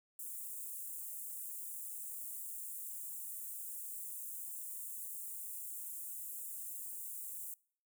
white high-pass noise, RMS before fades -45 dBFS, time 0.19-7.54 s, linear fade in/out 2 ms, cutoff 7600 Hz, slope 48 dB/octave, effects noise-tail reverb RT60 0.5 s tail -24 dB re dry

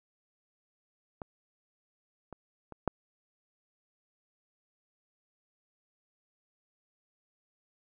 clicks, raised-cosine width 1 ms, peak -25 / -29 / -30 / -13 dBFS, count 4, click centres 1.218 / 2.327 / 2.723 / 2.877 s, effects none

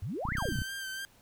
sine exponential two-way sweep, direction up then down, 79.8 to 2200 to 79.8 Hz, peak -33 dBFS, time 0.02-0.62 s, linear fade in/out 5 ms, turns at 0.34 s
clicks, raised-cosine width 5 ms, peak -23 dBFS, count 12, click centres 0.253 / 0.288 / 0.321 / 0.353 / 0.384 / 0.424 / 0.455 / 0.488 / 0.522 / 0.556 / 0.588 / 0.619 s
sawtooth tone with vibrato, 1568 Hz, G6, in tune, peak -33 dBFS, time 0.37-1.05 s, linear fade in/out 0 ms, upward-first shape sine, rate 3.3 Hz, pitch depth 30 cents each way
effects pink hiss -62 dBFS RMS until 1.21 s

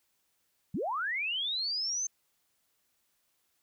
sine linear sweep, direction up, 131.8 to 6350 Hz, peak -30 dBFS, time 0.74-2.07 s, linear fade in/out 5 ms, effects white hiss -75 dBFS RMS until 3.62 s

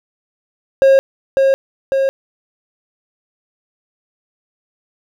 triangle tone with echo, 540 Hz, C#5, 45 cents flat, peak -4 dBFS, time 0.82-0.99 s, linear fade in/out 0 ms, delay 550 ms, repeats 2, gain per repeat -3 dB, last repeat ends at 2.09 s, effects none

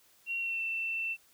sine tone with pitch glide, 2740 to 2682 Hz, F7 to E7, -34 to +29 cents, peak -31 dBFS, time 0.26-1.17 s, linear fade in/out 50 ms, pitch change -37 cents, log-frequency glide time 0.39-0.63 s, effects white hiss -64 dBFS RMS until 1.33 s

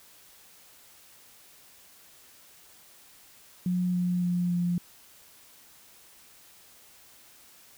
sine tone with pitch steps, 180 / 178.45 / 176.91 / 175.38 Hz, F#3 / F3 / F3 / F3, -47 / +38 / +23 / +8 cents, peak -24 dBFS, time 3.66-4.78 s, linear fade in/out 2 ms, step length 280 ms, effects white hiss -55 dBFS RMS until 7.77 s

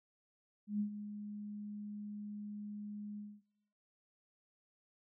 sine tone with ADSR envelope, 207.7 Hz, G#3, in tune, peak -31 dBFS, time 0.67-3.42 s, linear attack 130 ms, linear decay 95 ms, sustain -11 dB, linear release 240 ms, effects noise-tail reverb RT60 1.0 s tail -20 dB re dry

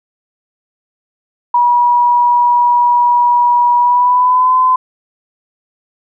sine tone with pitch glide, 966 to 1020.5 Hz, B5 to C6, -39 to -44 cents, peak -7 dBFS, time 1.54-4.76 s, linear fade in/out 5 ms, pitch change +95 cents, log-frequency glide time 3.77-4.55 s, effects none

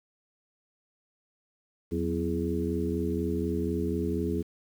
harmonic tone with a mistuned harmonic, 84.1 Hz, E2, 35 cents sharp, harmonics 1 / 2 / 3 / 4 / 5, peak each -33 / -33 / -33 / -33 / -33 dBFS, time 1.91-4.43 s, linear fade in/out 20 ms, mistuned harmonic 2, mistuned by +120 cents, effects 9-bit

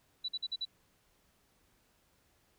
sine tone bursts, 3951 Hz, B7, in tune, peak -33 dBFS, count 5, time 0.24-0.653 s, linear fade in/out 10 ms, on 45 ms, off 47 ms, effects pink hiss -71 dBFS RMS until 2.58 s

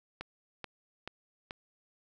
click train, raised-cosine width 0.3 ms, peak -23 dBFS, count 4, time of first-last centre 0.21-1.509 s, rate 2.31 Hz, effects none

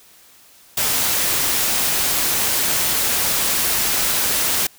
white noise, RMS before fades -19 dBFS, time 0.77-4.67 s, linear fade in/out 5 ms, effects white hiss -49 dBFS RMS until 4.78 s

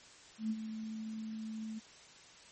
sine tone with ADSR envelope, 219.5 Hz, A3, 4 cents flat, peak -30 dBFS, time 0.38-1.8 s, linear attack 120 ms, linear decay 48 ms, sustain -9 dB, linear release 20 ms, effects white hiss -57 dBFS RMS until 2.51 s + MP3 32 kbps

